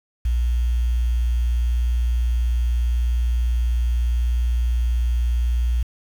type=tone with quantisation; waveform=sine; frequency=59.6 Hz; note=A#1; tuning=39 cents sharp; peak=-17 dBFS; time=0.25-5.83 s; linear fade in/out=5 ms; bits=7; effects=none